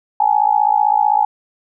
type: tone with amplitude modulation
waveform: sine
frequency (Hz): 840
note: G#5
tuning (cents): +19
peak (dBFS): -7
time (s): 0.2-1.25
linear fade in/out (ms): 5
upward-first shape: sine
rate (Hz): 55.7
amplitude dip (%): 95
effects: none